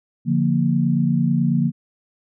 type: chord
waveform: sine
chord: Bb major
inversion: first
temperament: just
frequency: 145.68 / 174.81 / 233.1 Hz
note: D3 / F3 / Bb3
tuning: -14 / +2 / 0 cents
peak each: -20 dBFS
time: 0.25-1.72 s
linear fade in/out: 50 ms
effects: none

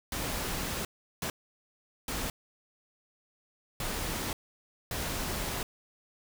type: noise bursts at uneven times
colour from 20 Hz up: pink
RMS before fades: -34 dBFS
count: 5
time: 0.12-0.85 / 1.22-1.3 / 2.08-2.3 / 3.8-4.33 / 4.91-5.63 s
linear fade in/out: 2 ms
effects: none

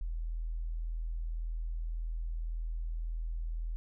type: tone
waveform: sine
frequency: 40.91 Hz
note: E1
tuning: 12 cents flat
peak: -33 dBFS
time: 0.01-3.76 s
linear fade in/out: 0 ms
effects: none

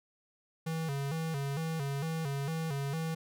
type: tone with vibrato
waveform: square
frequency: 150.2 Hz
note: D3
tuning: 39 cents sharp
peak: -33 dBFS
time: 0.66-3.15 s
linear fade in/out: 10 ms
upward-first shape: square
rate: 2.2 Hz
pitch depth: 130 cents each way
effects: none

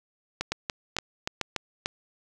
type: two click trains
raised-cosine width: 0.2 ms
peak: -10 / -11 dBFS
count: 4 / 5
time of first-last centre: 0.52-1.859 / 0.41-1.563 s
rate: 2.24 / 3.47 Hz
effects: none

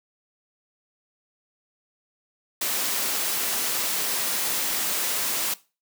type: noise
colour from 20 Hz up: white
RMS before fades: -26 dBFS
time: 2.61-5.54 s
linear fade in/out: 5 ms
effects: noise-tail reverb RT60 0.3 s tail -19 dB re dry + high-pass 200 Hz 12 dB/octave

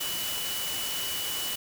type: tone in noise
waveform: sine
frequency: 2960 Hz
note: F#7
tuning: in tune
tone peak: -34 dBFS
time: 0-1.56 s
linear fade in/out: 10 ms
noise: white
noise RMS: -33 dBFS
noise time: 0-1.56 s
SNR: -4 dB
effects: none

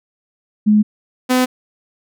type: tone pair in turn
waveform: sine / sawtooth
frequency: 211.2 / 253.6 Hz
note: G#3 / B3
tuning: +29 / +46 cents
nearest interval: minor third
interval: 317 cents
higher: second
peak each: -8 dBFS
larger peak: neither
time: 0.66-0.83 / 1.29-1.46 s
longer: neither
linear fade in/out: 20 ms
effects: none

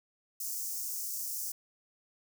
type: high-pass noise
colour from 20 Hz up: white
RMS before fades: -37 dBFS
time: 0.4-1.52 s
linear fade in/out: 5 ms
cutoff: 5300 Hz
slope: 48 dB/octave
effects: none

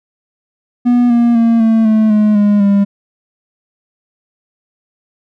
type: tone with pitch steps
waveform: triangle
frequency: 243.3 / 236.6 / 230.2 / 223.9 / 217.8 / 211.8 / 206 / 200.4 Hz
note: B3 / A#3 / A#3 / A3 / A3 / G#3 / G#3 / G3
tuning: -26 / +26 / -22 / +30 / -17 / +34 / -14 / +38 cents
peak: -5 dBFS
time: 0.85-2.85 s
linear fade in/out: 20 ms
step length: 250 ms
effects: none

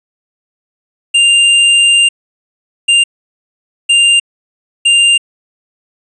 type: tone bursts at uneven times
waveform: square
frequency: 2794 Hz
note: F7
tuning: in tune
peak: -6 dBFS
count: 4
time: 1.14-2.09 / 2.88-3.04 / 3.89-4.2 / 4.85-5.18 s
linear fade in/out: 10 ms
effects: resampled to 24000 Hz

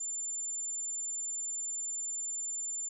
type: tone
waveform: sine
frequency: 7190 Hz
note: A8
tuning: 36 cents sharp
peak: -34 dBFS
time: 0-2.89 s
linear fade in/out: 10 ms
effects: none

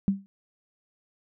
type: tone with exponential decay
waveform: sine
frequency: 196 Hz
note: G3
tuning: in tune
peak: -16 dBFS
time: 0.08-0.26 s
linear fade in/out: 0 ms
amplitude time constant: 38 ms
effects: none

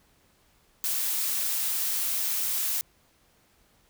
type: noise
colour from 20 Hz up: blue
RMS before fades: -28 dBFS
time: 0.84-2.81 s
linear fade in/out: 0 ms
effects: pink hiss -64 dBFS RMS until 3.89 s

